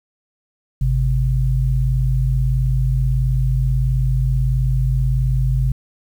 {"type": "tone pair together", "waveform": "sine", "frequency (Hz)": [51.52, 130], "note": ["G#1", "C3"], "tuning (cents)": [-13, -11], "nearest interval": "octave + major third", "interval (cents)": 1602, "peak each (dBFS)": -17, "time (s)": [0.81, 5.72], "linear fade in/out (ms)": 5, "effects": ["8-bit"]}